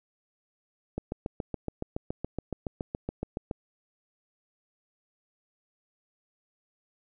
click train, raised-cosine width 2 ms, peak -18 dBFS, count 19, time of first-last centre 0.98-3.512 s, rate 7.11 Hz, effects none

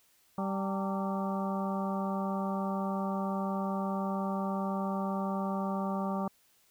harmonic tone with a mistuned harmonic, 194.4 Hz, G3, 14 cents flat, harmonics 1 / 2 / 3 / 4 / 5 / 6 / 7, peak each -32 / -42 / -39 / -39 / -41 / -40 / -52 dBFS, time 0.38-6.28 s, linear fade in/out 2 ms, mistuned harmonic 5, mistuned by -110 cents, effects white hiss -67 dBFS RMS until 6.7 s

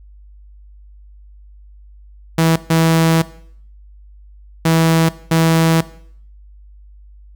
sawtooth tone bursts at uneven times, 163.1 Hz, E3, 18 cents flat, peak -7 dBFS, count 4, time 2.38-2.56 / 2.7-3.22 / 4.65-5.09 / 5.31-5.81 s, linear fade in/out 5 ms, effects noise-tail reverb RT60 0.6 s tail -17 dB re dry + added 50 Hz sine -39 dBFS peak until 7.35 s

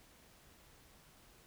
silence, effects pink hiss -63 dBFS RMS until 1.46 s

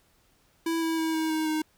square tone with pitch steps, 329.6 / 325.8 / 322.1 / 318.4 / 314.7 / 311.1 Hz, E4 / E4 / E4 / D#4 / D#4 / D#4, 0 / -20 / -40 / +40 / +20 / 0 cents, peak -26 dBFS, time 0.66-1.62 s, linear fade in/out 5 ms, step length 160 ms, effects pink hiss -65 dBFS RMS until 1.77 s

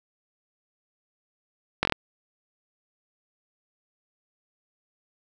slowing click train, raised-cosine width 0.3 ms, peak -5 dBFS, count 5, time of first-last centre 1.83-1.923 s, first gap 21 ms, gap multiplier 1.07, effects none

